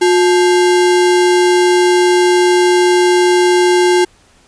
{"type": "tone with sample-and-hold", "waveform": "sine", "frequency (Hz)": 358.7, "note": "F4", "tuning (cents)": 46, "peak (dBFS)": -7, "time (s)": [0.01, 4.05], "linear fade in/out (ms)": 10, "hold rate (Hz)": 1225, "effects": ["pink hiss -49 dBFS RMS until 4.47 s", "resampled to 22050 Hz"]}